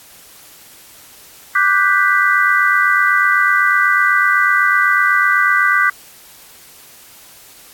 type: chord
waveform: sine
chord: G major seventh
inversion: second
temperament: equal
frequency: 1174.7 / 1480 / 1568 / 1975.5 Hz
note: D6 / F#6 / G6 / B6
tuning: 0 / 0 / 0 / 0 cents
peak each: -16 dBFS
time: 1.55-5.9 s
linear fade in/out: 5 ms
effects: white hiss -42 dBFS RMS until 7.73 s + AAC 64 kbps